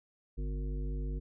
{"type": "harmonic tone with a mistuned harmonic", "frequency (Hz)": 51, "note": "G#1", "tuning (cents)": -31, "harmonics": [1, 3, 5, 7, 9], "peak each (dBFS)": [-33, -43, -47, -50, -52], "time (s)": [0.37, 1.2], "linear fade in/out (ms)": 20, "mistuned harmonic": 3, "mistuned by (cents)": -81, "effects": []}